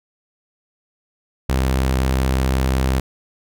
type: tone pair in turn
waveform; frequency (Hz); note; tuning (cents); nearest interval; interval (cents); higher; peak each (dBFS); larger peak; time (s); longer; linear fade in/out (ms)
sawtooth; 65.41 / 65.41; C2 / C2; 0 / 0; unison; 0; neither; -12; neither; 1.49-1.98 / 1.98-3; second; 5
effects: none